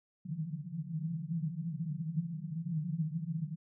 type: band-pass noise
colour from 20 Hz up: white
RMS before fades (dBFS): -37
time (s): 0.25-3.56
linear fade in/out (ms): 10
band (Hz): 150 to 170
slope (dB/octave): 96
effects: none